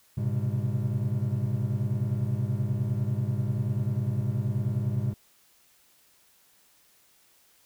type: tone cluster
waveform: triangle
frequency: 105.1 / 124 / 134.2 / 202.5 Hz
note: G#2 / B2 / C3 / G#3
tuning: +21 / +7 / +44 / -43 cents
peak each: -28 / -27 / -30 / -33 dBFS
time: 0.17-5.14 s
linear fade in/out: 10 ms
effects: white hiss -62 dBFS RMS until 7.65 s